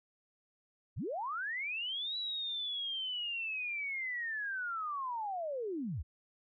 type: linear two-way sweep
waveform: sine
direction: up then down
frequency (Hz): 51.91 to 3951 to 51.91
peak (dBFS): -35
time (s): 0.96-6.03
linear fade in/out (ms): 20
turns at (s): 2.17
effects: none